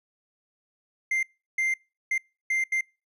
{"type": "tone bursts at uneven times", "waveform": "triangle", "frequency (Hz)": 2093, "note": "C7", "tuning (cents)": 0, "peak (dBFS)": -21, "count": 5, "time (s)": [[1.11, 1.23], [1.58, 1.74], [2.11, 2.18], [2.5, 2.64], [2.72, 2.81]], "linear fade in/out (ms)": 5, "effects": ["noise-tail reverb RT60 0.3 s tail -26 dB re dry", "resampled to 32000 Hz"]}